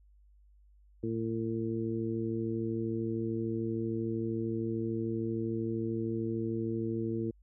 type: harmonic tone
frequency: 113.1 Hz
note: A2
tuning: 48 cents sharp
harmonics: 1 / 2 / 3 / 4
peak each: -37 / -36 / -34 / -40 dBFS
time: 1.03-7.31 s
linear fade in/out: 5 ms
effects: added 50 Hz sine -58 dBFS peak until 7.42 s